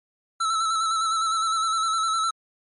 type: tone with vibrato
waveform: square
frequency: 1318.5 Hz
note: E6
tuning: in tune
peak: -22 dBFS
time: 0.4-2.31 s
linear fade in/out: 10 ms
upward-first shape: square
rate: 9.8 Hz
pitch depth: 30 cents each way
effects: MP3 48 kbps